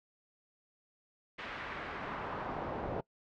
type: noise with band-pass filter sweep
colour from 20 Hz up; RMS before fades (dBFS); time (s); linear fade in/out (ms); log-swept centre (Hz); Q
brown; -40; 1.38-3.01; 10; 2300 to 600; 1.2
effects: noise-tail reverb RT60 0.1 s tail -23 dB re dry + low-pass 4000 Hz 12 dB/octave